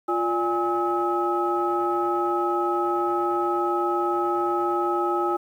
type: tone cluster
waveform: sine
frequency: 349.4 / 588 / 822 / 1286 Hz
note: F4 / D5 / G#5 / E6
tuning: +1 / +2 / -18 / -43 cents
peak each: -24 / -33 / -26 / -26 dBFS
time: 0.08-5.37 s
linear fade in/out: 10 ms
effects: tanh soft clip ceiling -11 dBFS + 9-bit